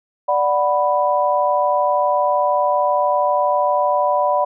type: chord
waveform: sine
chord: B minor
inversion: first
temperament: equal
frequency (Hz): 587.3 / 740 / 987.8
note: D5 / F#5 / B5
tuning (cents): 0 / 0 / 0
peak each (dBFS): -18 / -20 / -18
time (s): 0.28-4.45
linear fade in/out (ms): 10
effects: none